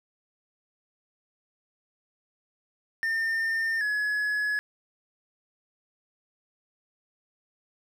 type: tone pair in turn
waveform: triangle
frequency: 1809 / 1692.2 Hz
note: A6 / G#6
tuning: +48 / +32 cents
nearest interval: minor second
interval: 116 cents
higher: first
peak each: -23 dBFS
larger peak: neither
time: 3.03-3.81 / 3.81-4.59 s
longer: neither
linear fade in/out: 0 ms
effects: none